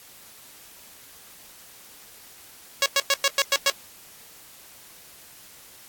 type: tone bursts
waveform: 5% pulse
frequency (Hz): 554.4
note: C#5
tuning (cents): 0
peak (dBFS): -6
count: 7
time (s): 2.82-3.7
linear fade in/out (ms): 2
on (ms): 40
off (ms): 100
effects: white hiss -48 dBFS RMS until 5.88 s + AAC 64 kbps